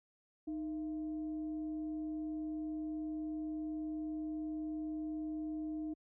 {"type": "tone with frequency modulation", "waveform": "sine", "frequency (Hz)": 309.3, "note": "D#4", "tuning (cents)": -10, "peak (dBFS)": -37, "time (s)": [0.47, 5.94], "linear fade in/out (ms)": 10, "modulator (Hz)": 365, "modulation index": 0.27, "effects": ["high-pass 60 Hz 12 dB/octave"]}